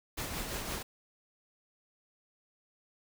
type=noise with tremolo; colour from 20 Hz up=pink; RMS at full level=-36 dBFS; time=0.17-0.83 s; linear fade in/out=10 ms; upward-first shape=triangle; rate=5.9 Hz; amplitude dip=45%; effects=none